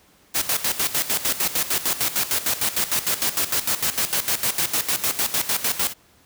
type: noise with tremolo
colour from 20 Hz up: white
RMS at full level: -21 dBFS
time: 0.34-5.94 s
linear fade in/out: 20 ms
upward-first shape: square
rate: 6.6 Hz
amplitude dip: 75%
effects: pink hiss -56 dBFS RMS until 6.25 s + high-pass 60 Hz 12 dB/octave